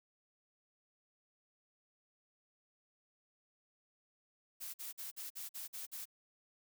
blue noise bursts, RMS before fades -45 dBFS, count 8, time 4.6-6.056 s, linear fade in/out 20 ms, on 140 ms, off 48 ms, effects none

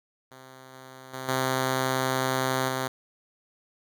5% pulse tone with level steps, 130.81 Hz, C3, in tune, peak -35 / -33 / -23 / -13 / -16 dBFS, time 0.31-2.88 s, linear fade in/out 5 ms, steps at 0.73 / 1.13 / 1.28 / 2.68 s, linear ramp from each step 10 ms, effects none

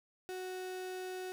35% pulse tone, 370 Hz, F#4, in tune, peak -38 dBFS, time 0.29-1.32 s, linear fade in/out 0 ms, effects none

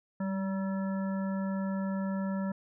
harmonic tone with a mistuned harmonic, 191.5 Hz, G3, 40 cents flat, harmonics 1 / 3 / 5 / 7 / 9, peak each -30 / -40 / -44 / -47 / -49 dBFS, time 0.2-2.52 s, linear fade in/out 5 ms, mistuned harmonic 1, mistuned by +25 cents, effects none

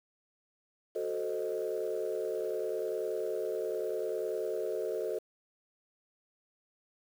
sine chord, F# diminished seventh, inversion none, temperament equal with one note detuned, 370 / 440 / 520.8 / 622.3 Hz, F#4 / A4 / C5 / Eb5, 0 / 0 / -8 / 0 cents, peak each -37 / -34 / -38 / -38 dBFS, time 0.95-5.19 s, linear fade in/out 10 ms, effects tanh soft clip ceiling -24 dBFS + 9-bit

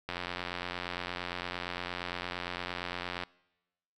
click train, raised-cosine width 0.3 ms, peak -19 dBFS, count 280, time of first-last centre 0.09-3.235 s, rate 88.7 Hz, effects noise-tail reverb RT60 1.0 s tail -24 dB re dry

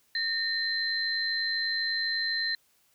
sine tone pair together, 1828 / 4096 Hz, A#6 / C8, -34 / -38 cents, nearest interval octave + major second, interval 1396 cents, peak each -30 / -29 dBFS, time 0.15-2.55 s, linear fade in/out 2 ms, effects white hiss -67 dBFS RMS until 2.94 s

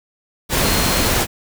sine tone in noise, 4215 Hz, C8, 12 cents sharp, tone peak -27 dBFS, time 0.6-1.12 s, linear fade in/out 50 ms, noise pink, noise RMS -17 dBFS, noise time 0.49-1.27 s, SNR -13 dB, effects none

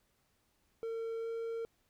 triangle tone with pitch glide, 454.6 to 457.5 Hz, A#4 to A#4, -43 to -32 cents, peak -34 dBFS, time 0.83-1.65 s, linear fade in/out 0 ms, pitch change +11 cents, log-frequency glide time 1.21-1.27 s, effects pink hiss -75 dBFS RMS until 1.89 s

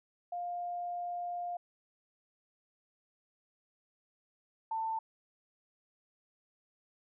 sine tone pair in turn, 704 / 891.9 Hz, F5 / A5, +14 / +23 cents, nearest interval major third, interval 409 cents, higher second, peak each -35 / -32 dBFS, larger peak second, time 0.32-1.57 / 4.71-4.99 s, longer first, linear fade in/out 5 ms, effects none

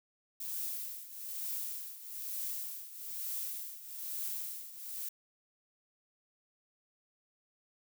violet noise with tremolo, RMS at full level -37 dBFS, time 0.4-5.09 s, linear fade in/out 5 ms, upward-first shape triangle, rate 1.1 Hz, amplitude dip 80%, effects none

